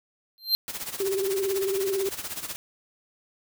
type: tone with exponential growth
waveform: square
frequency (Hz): 4153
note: C8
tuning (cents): -14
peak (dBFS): -16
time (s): 0.38-0.55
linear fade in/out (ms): 0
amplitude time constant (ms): 35
type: noise with tremolo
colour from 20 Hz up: white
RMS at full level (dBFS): -32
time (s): 0.68-2.56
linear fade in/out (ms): 0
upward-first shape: sine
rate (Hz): 16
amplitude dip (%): 75
type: tone with vibrato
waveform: sine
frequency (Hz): 388.6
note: G4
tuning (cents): -15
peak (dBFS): -24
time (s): 1-2.09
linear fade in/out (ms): 2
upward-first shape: sine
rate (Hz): 18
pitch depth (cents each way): 52
effects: none